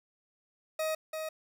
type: tone with echo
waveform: 40% pulse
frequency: 630 Hz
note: D#5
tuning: 21 cents sharp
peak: -29 dBFS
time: 0.79-0.95 s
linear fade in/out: 5 ms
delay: 340 ms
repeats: 1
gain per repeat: -5 dB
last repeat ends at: 1.29 s
effects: 10-bit